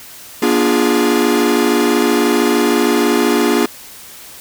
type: chord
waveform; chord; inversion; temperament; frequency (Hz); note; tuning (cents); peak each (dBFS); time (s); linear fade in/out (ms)
45% pulse; B diminished seventh; none; equal with one note detuned; 240.7 / 293.7 / 349.2 / 415.3; B3 / D4 / F4 / Ab4; -44 / 0 / 0 / 0; -17; 0.42-3.66; 5
effects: white hiss -36 dBFS RMS until 4.4 s